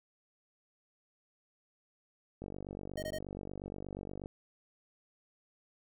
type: click train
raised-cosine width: 2 ms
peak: -29 dBFS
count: 90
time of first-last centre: 2.42-4.259 s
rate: 48.4 Hz
type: tone bursts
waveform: square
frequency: 622 Hz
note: D#5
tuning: 1 cent flat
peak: -38 dBFS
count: 3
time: 2.97-3.185 s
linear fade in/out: 5 ms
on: 57 ms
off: 22 ms
effects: none